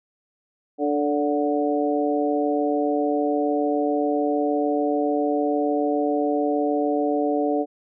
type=harmonic tone with a mistuned harmonic; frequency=146.83 Hz; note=D3; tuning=in tune; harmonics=2 / 3 / 4 / 5; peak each=-23 / -25 / -26 / -27 dBFS; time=0.78-7.66 s; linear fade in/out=50 ms; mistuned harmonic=4; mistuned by=-23 cents; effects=none